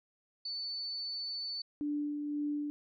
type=tone; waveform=sine; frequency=4493 Hz; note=C#8; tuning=23 cents sharp; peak=-36 dBFS; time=0.45-1.62 s; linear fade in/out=5 ms
type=tone with tremolo; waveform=sine; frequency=293.7 Hz; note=D4; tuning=in tune; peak=-31 dBFS; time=1.81-2.7 s; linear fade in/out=0 ms; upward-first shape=sine; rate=1.9 Hz; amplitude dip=35%
effects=none